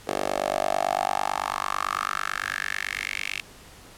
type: tone with high-pass filter sweep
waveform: 10% pulse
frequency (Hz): 49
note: G1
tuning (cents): 0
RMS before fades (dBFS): -28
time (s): 0.07-3.41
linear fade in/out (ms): 10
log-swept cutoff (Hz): 470 to 2500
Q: 4.6
effects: pink hiss -48 dBFS RMS until 3.97 s + low-pass 12000 Hz 12 dB/octave